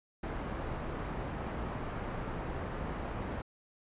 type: low-pass noise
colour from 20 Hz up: pink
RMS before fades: -38 dBFS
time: 0.23-3.42 s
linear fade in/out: 5 ms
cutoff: 1400 Hz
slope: 12 dB/octave
effects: resampled to 8000 Hz